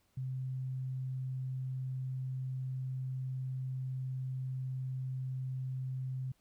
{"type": "tone", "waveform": "sine", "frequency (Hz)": 130.1, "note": "C3", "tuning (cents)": -9, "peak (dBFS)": -35, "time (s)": [0.17, 6.32], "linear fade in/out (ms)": 5, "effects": ["pink hiss -74 dBFS RMS until 6.4 s"]}